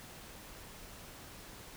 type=silence; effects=pink hiss -51 dBFS RMS until 1.76 s